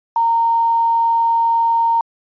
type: tone with quantisation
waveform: sine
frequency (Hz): 922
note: A#5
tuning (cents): -19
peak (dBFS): -12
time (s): 0.16-2.01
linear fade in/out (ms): 2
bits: 7
effects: resampled to 11025 Hz